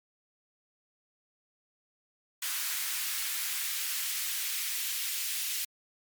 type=noise with high-pass filter sweep; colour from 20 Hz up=white; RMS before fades=-33 dBFS; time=2.42-5.65 s; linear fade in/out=5 ms; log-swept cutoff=1500 to 2500 Hz; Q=1.1; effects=MP3 96 kbps